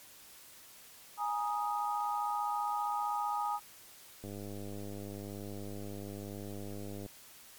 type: chord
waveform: sine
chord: Ab suspended second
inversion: none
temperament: equal with one note detuned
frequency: 830.6 / 945.9 / 1244.5 Hz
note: Ab5 / Bb5 / Eb6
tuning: 0 / +25 / 0 cents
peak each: -34 / -38 / -36 dBFS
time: 1.17-3.6 s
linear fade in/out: 50 ms
type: click train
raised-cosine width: 2 ms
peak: -31 dBFS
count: 286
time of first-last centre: 4.24-7.062 s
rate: 101 Hz
effects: white hiss -55 dBFS RMS until 7.58 s + MP3 96 kbps